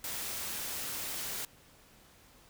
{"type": "noise", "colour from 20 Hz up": "white", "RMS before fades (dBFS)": -38, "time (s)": [0.04, 1.45], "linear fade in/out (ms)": 2, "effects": ["pink hiss -60 dBFS RMS until 2.49 s"]}